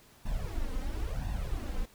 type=noise with flanger; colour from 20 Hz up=brown; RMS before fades=-33 dBFS; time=0.25-1.86 s; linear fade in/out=10 ms; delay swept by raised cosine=1.1 to 3.9 ms; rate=0.97 Hz; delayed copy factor=+0.95; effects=pink hiss -59 dBFS RMS until 1.94 s